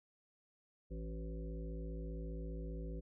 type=harmonic tone with a mistuned harmonic; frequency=55 Hz; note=A1; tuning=in tune; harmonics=1 / 3 / 5 / 7 / 9 / 10; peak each=-42 / -48 / -53 / -53 / -54 / -62 dBFS; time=0.9-3.01 s; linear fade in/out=20 ms; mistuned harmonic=7; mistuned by=-38 cents; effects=none